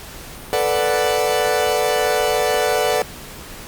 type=chord; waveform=40% pulse; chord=B minor seventh; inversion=third; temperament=equal; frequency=440 / 493.9 / 587.3 / 740 Hz; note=A4 / B4 / D5 / F#5; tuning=0 / 0 / 0 / 0 cents; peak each=-21 dBFS; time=0.53-3.02 s; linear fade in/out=0 ms; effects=pink hiss -36 dBFS RMS until 3.67 s + Opus 48 kbps